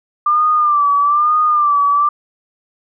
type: tone with vibrato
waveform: sine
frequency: 1186 Hz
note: D6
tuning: 17 cents sharp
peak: -10 dBFS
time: 0.26-2.09 s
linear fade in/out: 5 ms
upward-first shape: sine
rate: 1.1 Hz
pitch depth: 66 cents each way
effects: none